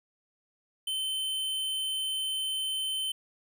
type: tone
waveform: square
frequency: 3075 Hz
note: G7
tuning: 34 cents flat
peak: -30 dBFS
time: 0.87-3.12 s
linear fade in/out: 5 ms
effects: 12-bit